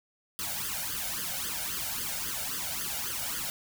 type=noise with flanger; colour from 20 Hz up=white; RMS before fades=-34 dBFS; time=0.39-3.5 s; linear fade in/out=0 ms; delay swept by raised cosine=0.62 to 1.38 ms; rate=3.7 Hz; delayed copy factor=+0.85; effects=none